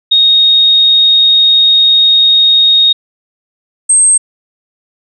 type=tone pair in turn; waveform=sine; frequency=3729 / 8371 Hz; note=A#7 / C9; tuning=0 / 0 cents; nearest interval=octave + major second; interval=1400 cents; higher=second; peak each=-4 dBFS; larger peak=neither; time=0.11-2.93 / 3.89-4.18 s; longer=first; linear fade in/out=10 ms; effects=none